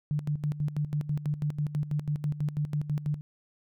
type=tone with tremolo; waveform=sine; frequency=148.4 Hz; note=D3; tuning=18 cents sharp; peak=-25 dBFS; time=0.11-3.21 s; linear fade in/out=0 ms; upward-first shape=square; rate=6.1 Hz; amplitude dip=75%; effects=none